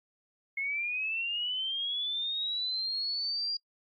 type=linear sweep; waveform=sine; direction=up; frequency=2155 to 4810 Hz; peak=-30 dBFS; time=0.57-3.57 s; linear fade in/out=5 ms; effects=noise-tail reverb RT60 0.1 s tail -25 dB re dry + AAC 48 kbps